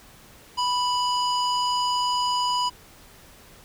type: tone with low-pass filter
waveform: square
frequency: 987.8 Hz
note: B5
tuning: in tune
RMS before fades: -24 dBFS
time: 0.57-2.7 s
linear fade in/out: 20 ms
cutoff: 5500 Hz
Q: 2.2
effects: pink hiss -50 dBFS RMS until 3.64 s